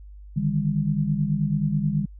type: tone cluster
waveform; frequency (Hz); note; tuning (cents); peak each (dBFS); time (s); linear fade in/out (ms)
sine; 147.5 / 156.8 / 201.4; D3 / D#3 / G3; +8 / +14 / +47; -25; 0.36-2.06; 10
effects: added 50 Hz sine -40 dBFS peak until 2.19 s